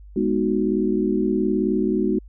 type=chord; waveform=sine; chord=G# minor seventh; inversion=none; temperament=equal; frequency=207.7 / 246.9 / 311.1 / 370 Hz; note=G#3 / B3 / D#4 / F#4; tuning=0 / 0 / 0 / 0 cents; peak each=-23 / -25 / -24 / -23 dBFS; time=0.16-2.19 s; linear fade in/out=5 ms; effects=added 50 Hz sine -40 dBFS peak until 2.28 s